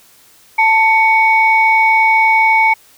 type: tone pair together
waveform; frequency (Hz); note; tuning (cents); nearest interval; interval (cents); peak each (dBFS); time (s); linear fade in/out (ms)
sine; 885.8 / 2232; A5 / C#7; +11 / +11; octave + major third; 1600; -10; 0.58-2.74; 10
effects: tanh soft clip ceiling 0 dBFS + white hiss -47 dBFS RMS until 2.97 s